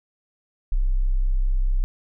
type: tone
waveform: sine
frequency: 32.34 Hz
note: C1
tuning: 19 cents flat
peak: -17 dBFS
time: 0.72-1.84 s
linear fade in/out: 0 ms
effects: none